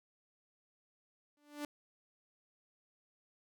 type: tone with exponential growth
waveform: sawtooth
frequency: 293.7 Hz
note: D4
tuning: in tune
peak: -33 dBFS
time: 1.37-1.65 s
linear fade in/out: 2 ms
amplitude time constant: 59 ms
effects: none

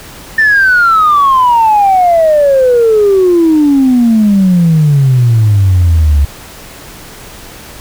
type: exponential sweep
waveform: sine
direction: down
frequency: 1800 to 69.3 Hz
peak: -3 dBFS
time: 0.38-6.25 s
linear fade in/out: 5 ms
effects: tanh soft clip ceiling -1 dBFS + pink hiss -31 dBFS RMS until 7.8 s

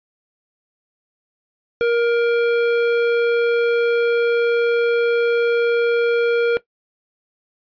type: tone with hard clipping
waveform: sine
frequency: 470.4 Hz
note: A#4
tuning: 16 cents sharp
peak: -16 dBFS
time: 1.81-6.57 s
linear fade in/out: 0 ms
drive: 12 dB
effects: noise-tail reverb RT60 0.1 s tail -17 dB re dry + resampled to 11025 Hz

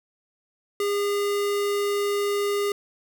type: tone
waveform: square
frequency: 406.6 Hz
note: G#4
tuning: 37 cents flat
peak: -23 dBFS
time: 0.8-2.72 s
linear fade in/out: 2 ms
effects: none

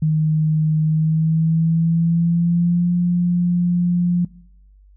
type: tone with pitch glide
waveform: sine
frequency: 155.56 to 175.62 Hz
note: D#3 to F3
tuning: 0 to +10 cents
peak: -14 dBFS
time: 0.02-4.25 s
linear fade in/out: 5 ms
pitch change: +210 cents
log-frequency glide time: 0.82-2.93 s
effects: noise-tail reverb RT60 0.7 s tail -22 dB re dry + added 49 Hz sine -46 dBFS peak until 4.96 s

